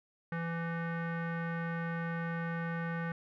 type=tone with low-pass filter; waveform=square; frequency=167.2 Hz; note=E3; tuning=25 cents sharp; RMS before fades=-36 dBFS; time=0.32-3.12 s; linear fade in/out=2 ms; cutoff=1700 Hz; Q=4.3; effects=none